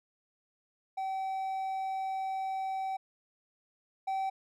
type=tone pair in turn; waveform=triangle; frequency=767 / 770 Hz; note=G5 / G5; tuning=-38 / -31 cents; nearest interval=unison; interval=7 cents; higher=second; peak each=-30 / -28 dBFS; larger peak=second; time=0.97-2.97 / 4.07-4.3 s; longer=first; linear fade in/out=10 ms; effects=none